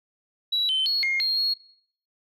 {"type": "tone with pitch steps", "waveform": "sine", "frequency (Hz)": [3910, 3075, 4334, 2134, 4235, 4307], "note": ["B7", "G7", "C#8", "C7", "C8", "C8"], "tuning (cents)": [-18, -34, -40, 34, 20, 49], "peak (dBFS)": -20, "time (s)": [0.52, 1.54], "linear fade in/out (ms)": 10, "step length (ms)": 170, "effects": ["noise-tail reverb RT60 0.6 s tail -20 dB re dry", "tanh soft clip ceiling -17 dBFS"]}